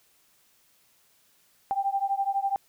sine beating tone pair, 784 / 796 Hz, G5 / G5, 0 / +26 cents, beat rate 12 Hz, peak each -27 / -28 dBFS, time 1.71-2.56 s, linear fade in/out 0 ms, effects white hiss -64 dBFS RMS until 2.68 s

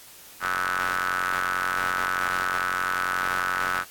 sawtooth ring-modulated tone, 91.3 Hz, F#2, 23 cents flat, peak -17 dBFS, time 0.4-3.85 s, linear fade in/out 50 ms, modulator 1390 Hz, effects white hiss -47 dBFS RMS until 3.9 s + AAC 64 kbps

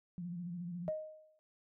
sine tone with vibrato, 174.61 Hz, F3, in tune, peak -39 dBFS, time 0.18-0.89 s, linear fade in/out 0 ms, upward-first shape square, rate 14 Hz, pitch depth 48 cents each way
sine tone with exponential decay, 622 Hz, D#5, 1 cent flat, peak -31 dBFS, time 0.88-1.39 s, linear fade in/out 0 ms, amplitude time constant 110 ms
effects noise-tail reverb RT60 0.3 s tail -22 dB re dry + tanh soft clip ceiling -25 dBFS

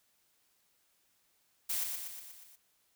blue noise with echo, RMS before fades -34 dBFS, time 1.69-1.84 s, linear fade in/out 10 ms, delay 120 ms, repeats 6, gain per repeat -4 dB, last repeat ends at 2.56 s, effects white hiss -73 dBFS RMS until 2.95 s

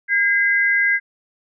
sine tone pair together, 1619.1 / 2040 Hz, G#6 / C7, -44 / -44 cents, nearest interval major third, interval 400 cents, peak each -17 dBFS, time 0.08-1 s, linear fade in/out 50 ms, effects none

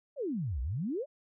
sine exponential two-way sweep, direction down then up, 623 to 57.4 to 623 Hz, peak -31 dBFS, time 0.16-1.06 s, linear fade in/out 50 ms, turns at 0.61 s, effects none

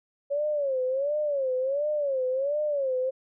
sine tone with vibrato, 554.4 Hz, C#5, in tune, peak -24 dBFS, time 0.3-3.11 s, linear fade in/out 20 ms, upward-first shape sine, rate 1.4 Hz, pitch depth 150 cents each way, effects none

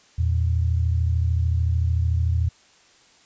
sine tone pair together, 82.41 / 115.91 Hz, E2 / A#2, 0 / -9 cents, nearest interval tritone, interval 591 cents, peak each -19 / -25 dBFS, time 0.18-2.49 s, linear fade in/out 10 ms, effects white hiss -55 dBFS RMS until 3.25 s + resampled to 16000 Hz

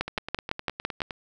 two click trains, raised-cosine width 0.3 ms, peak -17 / -10 dBFS, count 11 / 7, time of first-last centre 0.08-1.108 / 0.01-1.018 s, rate 9.73 / 5.95 Hz, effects none

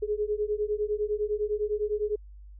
sine beating tone pair, 415.3 / 425.2 Hz, G#4 / G#4, 0 / +41 cents, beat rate 9.9 Hz, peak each -29 dBFS, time 0.02-2.16 s, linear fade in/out 10 ms, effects added 50 Hz sine -44 dBFS peak until 2.59 s

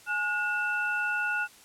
sine tone cluster, 840 / 1444 / 2666 Hz, G#5 / F#6 / E7, +19 / -43 / +19 cents, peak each -36 / -27 / -35 dBFS, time 0.06-1.48 s, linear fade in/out 50 ms, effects white hiss -54 dBFS RMS until 1.64 s + low-pass 11000 Hz 12 dB/octave

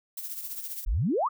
violet noise with tremolo, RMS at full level -34 dBFS, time 0.17-0.85 s, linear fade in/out 5 ms, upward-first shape triangle, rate 15 Hz, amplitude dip 65%
sine exponential sweep, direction up, 33.65 to 1318.5 Hz, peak -23 dBFS, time 0.86-1.29 s, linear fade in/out 20 ms
effects none

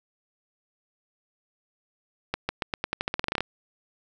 accelerating click train, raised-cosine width 0.3 ms, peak -10 dBFS, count 16, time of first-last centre 2.34-3.406 s, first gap 150 ms, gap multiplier 0.88, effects none

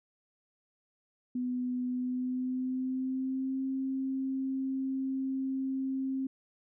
sine tone with pitch glide, 249.5 to 265.9 Hz, B3 to C4, +18 to +28 cents, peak -30 dBFS, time 1.35-6.27 s, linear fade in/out 5 ms, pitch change +110 cents, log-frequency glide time 1.87-3.63 s, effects none

